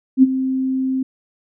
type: tone with ADSR envelope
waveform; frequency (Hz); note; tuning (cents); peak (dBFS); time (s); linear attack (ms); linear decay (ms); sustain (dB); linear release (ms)
sine; 262.2; C4; +4; -4; 0.17-1.03; 58; 28; -13; 6
effects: none